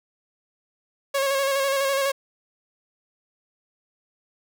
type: tone with vibrato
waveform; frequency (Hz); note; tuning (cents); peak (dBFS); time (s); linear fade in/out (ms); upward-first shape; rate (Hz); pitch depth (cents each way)
sawtooth; 548; C#5; -20; -17; 1.14-2.12; 10; square; 12; 28
effects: none